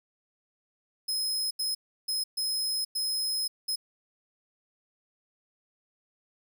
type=tone bursts at uneven times; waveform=sawtooth; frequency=5120 Hz; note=D#8; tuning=49 cents sharp; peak=-25 dBFS; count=6; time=1.08-1.51 / 1.59-1.75 / 2.08-2.24 / 2.37-2.85 / 2.95-3.48 / 3.68-3.76 s; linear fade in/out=10 ms; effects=none